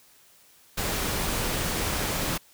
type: noise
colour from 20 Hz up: pink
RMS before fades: -28 dBFS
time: 0.77-2.38 s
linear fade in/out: 10 ms
effects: white hiss -57 dBFS RMS until 2.53 s